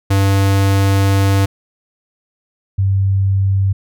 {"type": "tone pair in turn", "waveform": ["square", "sine"], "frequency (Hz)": [98, 97.21], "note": ["G2", "G2"], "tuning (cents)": [0, -14], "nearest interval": "unison", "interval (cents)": 14, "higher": "first", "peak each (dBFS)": -11, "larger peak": "neither", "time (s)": [[0.1, 1.46], [2.78, 3.73]], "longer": "first", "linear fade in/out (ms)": 10, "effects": []}